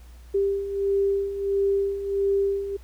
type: beating tone pair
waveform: sine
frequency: 394.7 / 396.2 Hz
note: G4 / G4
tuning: +12 / +18 cents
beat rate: 1.5 Hz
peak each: -28 / -22 dBFS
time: 0.34-2.77 s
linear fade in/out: 10 ms
effects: added 60 Hz sine -43 dBFS peak until 2.83 s + pink hiss -57 dBFS RMS until 2.83 s